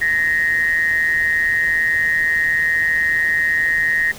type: tone with amplitude modulation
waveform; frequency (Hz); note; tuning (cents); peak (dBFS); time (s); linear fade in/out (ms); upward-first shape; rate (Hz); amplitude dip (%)
sine; 1864.7; A#6; 0; -11; 0.01-4.12; 10; sine; 161; 75
effects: pink hiss -36 dBFS RMS until 4.18 s